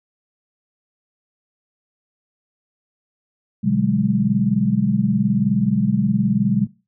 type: chord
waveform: sine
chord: G# half-diminished seventh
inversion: first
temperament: equal with one note detuned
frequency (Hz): 123.47 / 146.83 / 188.67 / 207.7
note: B2 / D3 / F#3 / G#3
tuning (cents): 0 / 0 / +34 / 0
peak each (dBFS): -24 / -24 / -20 / -18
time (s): 3.63-6.67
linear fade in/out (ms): 20
effects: noise-tail reverb RT60 0.3 s tail -20 dB re dry